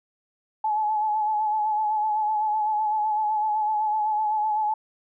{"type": "tone with vibrato", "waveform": "sine", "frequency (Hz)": 855, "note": "A5", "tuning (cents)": -50, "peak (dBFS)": -21, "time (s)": [0.64, 4.74], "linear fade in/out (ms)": 5, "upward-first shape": "sine", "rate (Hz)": 7.9, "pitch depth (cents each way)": 38, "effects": []}